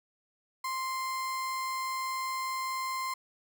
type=tone; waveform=35% pulse; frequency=1046.5 Hz; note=C6; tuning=in tune; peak=-30 dBFS; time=0.64-3.14 s; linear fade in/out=5 ms; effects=none